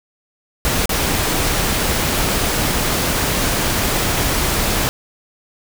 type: noise with dropouts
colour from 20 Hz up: pink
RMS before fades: -18 dBFS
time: 0.65-4.89 s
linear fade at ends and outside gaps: 0 ms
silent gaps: 0.857-0.893 s
effects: none